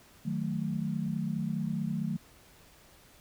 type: chord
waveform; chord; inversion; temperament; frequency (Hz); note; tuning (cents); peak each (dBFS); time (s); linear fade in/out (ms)
sine; D# diminished; none; equal; 155.56 / 185 / 220; D#3 / F#3 / A3; 0 / 0 / 0; -34; 0.25-2.17; 10
effects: pink hiss -58 dBFS RMS until 3.2 s